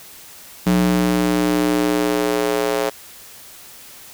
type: tone with high-pass filter sweep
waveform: square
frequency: 60.4 Hz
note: B1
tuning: 38 cents flat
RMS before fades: -18 dBFS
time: 0.66-2.9 s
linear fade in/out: 10 ms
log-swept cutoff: 190 to 490 Hz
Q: 2.4
effects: white hiss -41 dBFS RMS until 4.13 s